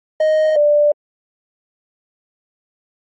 triangle / sine tone pair in turn, 622.3 / 590 Hz, D#5 / D5, 0 / +8 cents, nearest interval minor second, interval 92 cents, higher first, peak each -9 dBFS, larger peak neither, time 0.2-0.56 / 0.56-0.92 s, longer neither, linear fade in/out 5 ms, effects MP3 32 kbps

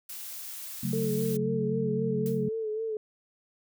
blue noise, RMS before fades -40 dBFS, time 0.09-1.37 s, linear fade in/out 5 ms
sine chord, F# minor, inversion second, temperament just, 138.75 / 185 / 222 Hz, C#3 / F#3 / A3, +2 / 0 / +16 cents, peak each -32 dBFS, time 0.83-2.49 s, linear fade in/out 5 ms
sine tone with vibrato, 438 Hz, A4, 8 cents flat, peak -29 dBFS, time 0.93-2.97 s, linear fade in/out 2 ms, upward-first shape sine, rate 3.8 Hz, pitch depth 47 cents each way
blue noise with exponential decay, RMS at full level -41 dBFS, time 2.26-2.49 s, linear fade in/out 0 ms, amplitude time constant 48 ms
effects none

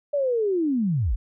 sine linear sweep, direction down, 590 to 34.87 Hz, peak -20 dBFS, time 0.13-1.16 s, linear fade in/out 10 ms, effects none

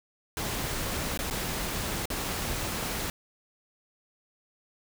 pink noise with dropouts, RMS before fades -32 dBFS, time 0.37-3.1 s, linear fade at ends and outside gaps 1 ms, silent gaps 1.175-1.19 / 1.301-1.309 / 2.056-2.102 s, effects none

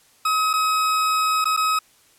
40% pulse tone with dropouts, 1273 Hz, D#6, 39 cents sharp, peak -17 dBFS, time 0.25-1.79 s, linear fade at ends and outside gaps 5 ms, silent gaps 0.532-0.536 / 1.444-1.454 / 1.566-1.573 s, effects white hiss -56 dBFS RMS until 2.18 s + low-pass 12000 Hz 12 dB/octave

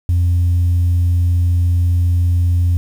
sine tone, 87.31 Hz, F2, in tune, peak -9 dBFS, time 0.09-2.77 s, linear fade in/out 0 ms, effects tanh soft clip ceiling -9 dBFS + 7-bit

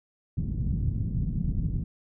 white low-pass noise, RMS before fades -28 dBFS, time 0.37-1.84 s, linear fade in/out 5 ms, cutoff 170 Hz, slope 24 dB/octave, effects none

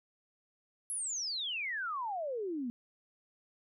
sine exponential sweep, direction down, 11175 to 229 Hz, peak -34 dBFS, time 0.9-2.7 s, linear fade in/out 0 ms, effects none

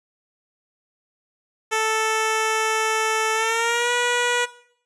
10% pulse tone with pitch glide, 440 to 485.4 Hz, A4 to B4, 0 to -30 cents, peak -11 dBFS, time 1.71-4.46 s, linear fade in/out 20 ms, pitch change +170 cents, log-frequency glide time 3.34-3.91 s, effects noise-tail reverb RT60 0.6 s tail -17 dB re dry + resampled to 24000 Hz

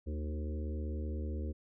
harmonic tone with a mistuned harmonic, 75.6 Hz, D#2, 49 cents flat, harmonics 1 / 3 / 4 / 5 / 6 / 7, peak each -35 / -45 / -47 / -49 / -51 / -52 dBFS, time 0.06-1.53 s, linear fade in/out 20 ms, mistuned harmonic 4, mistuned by +29 cents, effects none

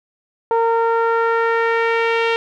sawtooth tone with low-pass filter sweep, 458.9 Hz, A#4, 27 cents flat, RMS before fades -17 dBFS, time 0.51-2.36 s, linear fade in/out 0 ms, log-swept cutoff 930 to 2900 Hz, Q 2.2, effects none

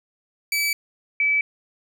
sawtooth / sine tone pair in turn, 2300 / 2300 Hz, D7 / D7, -37 / -37 cents, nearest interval unison, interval 0 cents, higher neither, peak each -17 dBFS, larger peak neither, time 0.52-0.73 / 1.2-1.41 s, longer neither, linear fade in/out 2 ms, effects none

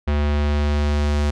square tone with low-pass filter sweep, 73.42 Hz, D2, in tune, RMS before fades -19 dBFS, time 0.07-1.31 s, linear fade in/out 10 ms, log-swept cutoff 3000 to 6800 Hz, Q 0.9, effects none

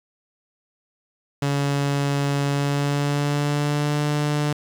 sawtooth tone with pitch glide, 141.5 to 147.94 Hz, C#3 to D3, +36 to +13 cents, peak -16 dBFS, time 1.42-4.53 s, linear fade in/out 5 ms, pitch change +77 cents, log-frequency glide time 2.49-4.03 s, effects low-pass 9000 Hz 12 dB/octave + 7-bit

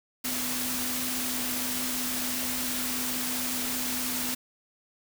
sine tone in noise, 250.7 Hz, B3, 26 cents sharp, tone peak -36 dBFS, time 0.24-4.35 s, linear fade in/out 10 ms, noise white, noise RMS -31 dBFS, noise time 0.24-4.35 s, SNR -8 dB, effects none

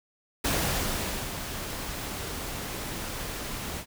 pink noise with ADSR envelope, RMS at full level -26 dBFS, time 0.44-3.86 s, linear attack 10 ms, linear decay 850 ms, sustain -9 dB, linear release 78 ms, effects none

